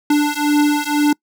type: beating tone pair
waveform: square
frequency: 293.7 / 295.7 Hz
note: D4 / D4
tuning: 0 / +12 cents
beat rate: 2 Hz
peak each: -17 dBFS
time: 0.1-1.13 s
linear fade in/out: 5 ms
effects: noise-tail reverb RT60 0.1 s tail -26 dB re dry